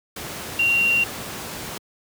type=tone in noise; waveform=sine; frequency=2759 Hz; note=F7; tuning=22 cents flat; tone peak=-16 dBFS; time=0.59-1.04 s; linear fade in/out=5 ms; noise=pink; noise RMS=-32 dBFS; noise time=0.16-1.78 s; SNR=+13 dB; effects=high-pass 100 Hz 12 dB/octave